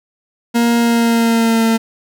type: tone with pitch glide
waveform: 40% pulse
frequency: 234.9 to 226 Hz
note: A#3 to A3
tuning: +13 to +47 cents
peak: -10 dBFS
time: 0.54-1.78 s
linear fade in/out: 20 ms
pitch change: -66 cents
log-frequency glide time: 0.78-1.66 s
effects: none